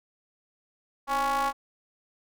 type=ring-modulated tone; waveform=square; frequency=142.2 Hz; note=C#3; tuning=45 cents sharp; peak=-22 dBFS; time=1.07-1.53 s; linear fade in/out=50 ms; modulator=968 Hz; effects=none